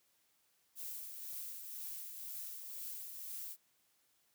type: noise with tremolo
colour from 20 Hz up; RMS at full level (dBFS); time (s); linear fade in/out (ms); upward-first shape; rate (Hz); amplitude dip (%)
violet; -44; 0.75-3.57; 50; triangle; 2; 45
effects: white hiss -75 dBFS RMS until 4.34 s + high-pass 60 Hz 12 dB/octave

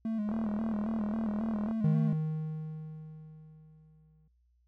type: tone with vibrato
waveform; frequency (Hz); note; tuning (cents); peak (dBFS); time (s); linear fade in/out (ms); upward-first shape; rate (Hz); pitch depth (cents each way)
triangle; 216.1; A3; -31; -28; 0.05-2.13; 2; square; 3.7; 55
type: click train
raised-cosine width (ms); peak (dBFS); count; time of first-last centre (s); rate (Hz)
1; -26; 58; 0.29-1.711; 40.1
type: tone with exponential decay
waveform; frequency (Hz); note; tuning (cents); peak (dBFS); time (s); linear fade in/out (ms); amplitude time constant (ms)
triangle; 156.2; D#3; +7; -21; 1.84-4.28; 5; 530
effects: noise-tail reverb RT60 0.5 s tail -23 dB re dry + added 60 Hz sine -66 dBFS peak until 4.67 s

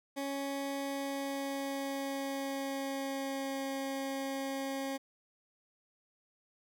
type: tone with pitch glide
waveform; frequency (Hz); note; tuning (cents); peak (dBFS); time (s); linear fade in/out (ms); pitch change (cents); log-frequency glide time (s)
20% pulse; 277.2 to 271.3; C#4 to C#4; 0 to -37; -30; 0.16-4.98; 20; -37; 0.78-3.64
effects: none

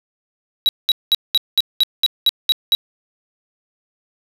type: tone bursts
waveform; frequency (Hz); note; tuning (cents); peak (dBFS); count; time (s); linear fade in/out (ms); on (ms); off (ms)
triangle; 3878; B7; -32; -9; 10; 0.66-2.75; 0; 29; 200
effects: none

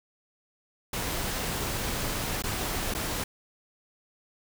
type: noise with dropouts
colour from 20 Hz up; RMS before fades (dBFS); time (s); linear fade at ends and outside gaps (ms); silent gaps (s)
pink; -31; 0.93-3.24; 5; 2.423-2.437 / 2.94-2.948
effects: none

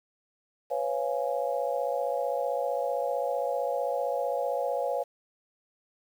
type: chord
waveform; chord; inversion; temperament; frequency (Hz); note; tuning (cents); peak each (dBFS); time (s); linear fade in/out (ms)
sine; C# dominant seventh; third; just; 498.9 / 554.4 / 693 / 831.5; B4 / C#5 / E#5 / G#5; +17 / 0 / -14 / +2; -32 / -30 / -33 / -35; 0.7-5.04; 20
effects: 9-bit

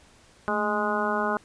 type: harmonic tone with a mistuned harmonic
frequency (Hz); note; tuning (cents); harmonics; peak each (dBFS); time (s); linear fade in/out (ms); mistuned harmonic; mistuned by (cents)
208.3; G#3; +5; 1 / 2 / 3 / 4 / 5 / 6 / 7; -31 / -31 / -31 / -31 / -31 / -31 / -31; 0.48-1.37; 0; 1; +80
effects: pink hiss -56 dBFS RMS until 1.44 s + resampled to 22050 Hz

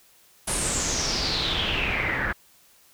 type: noise with low-pass filter sweep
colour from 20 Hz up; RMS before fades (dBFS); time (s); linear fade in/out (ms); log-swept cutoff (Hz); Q
pink; -26; 0.47-2.33; 10; 10000 to 1600; 6.2
effects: white hiss -57 dBFS RMS until 2.93 s

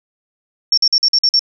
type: tone bursts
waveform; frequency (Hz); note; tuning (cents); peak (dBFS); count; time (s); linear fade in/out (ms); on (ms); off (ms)
sine; 5470; F8; -37; -9; 7; 0.72-1.393; 2; 55; 48
effects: none

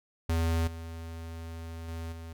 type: tone with level steps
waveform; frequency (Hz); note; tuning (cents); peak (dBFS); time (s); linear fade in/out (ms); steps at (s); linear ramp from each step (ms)
square; 82.41; E2; 0; -26 / -39 / -36 / -41; 0.29-2.33; 5; 0.67 / 1.88 / 2.12; 5
effects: none

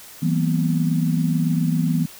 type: tone cluster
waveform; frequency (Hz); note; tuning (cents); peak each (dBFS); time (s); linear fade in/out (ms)
sine; 163.8 / 191 / 234.2 / 252.6; E3 / G3 / A#3 / B3; -11 / -45 / +8 / +39; -19 / -27 / -25 / -25; 0.22-2.06; 10
effects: white hiss -42 dBFS RMS until 2.19 s

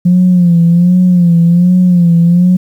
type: tone with vibrato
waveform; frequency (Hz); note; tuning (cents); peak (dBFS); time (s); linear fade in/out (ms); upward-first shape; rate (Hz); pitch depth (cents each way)
sine; 175.3; F3; +7; -3; 0.05-2.57; 10; sine; 1.3; 69
effects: tanh soft clip ceiling 0 dBFS + 7-bit

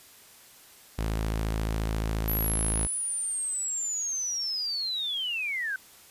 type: tone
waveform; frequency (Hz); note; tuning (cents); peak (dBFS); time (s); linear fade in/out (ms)
sawtooth; 54.3; A1; -22; -23; 0.98-2.87; 10
type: linear sweep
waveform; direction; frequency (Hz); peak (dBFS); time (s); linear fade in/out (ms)
sine; down; 11830 to 1504; -28; 2.28-5.76; 2
effects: white hiss -53 dBFS RMS until 6.1 s + resampled to 32000 Hz

